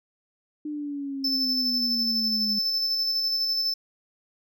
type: exponential sweep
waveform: sine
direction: down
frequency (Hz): 302.2 to 207.7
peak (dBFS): -29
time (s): 0.65-2.59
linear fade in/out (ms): 5
type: tone with tremolo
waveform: triangle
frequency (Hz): 5274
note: E8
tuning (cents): 0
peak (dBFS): -21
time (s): 1.24-3.74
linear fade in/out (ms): 5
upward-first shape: square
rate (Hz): 12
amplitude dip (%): 25
effects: none